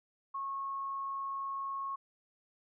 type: tone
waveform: sine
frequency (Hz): 1094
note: C#6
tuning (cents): -23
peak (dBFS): -35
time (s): 0.34-1.96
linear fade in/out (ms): 10
effects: none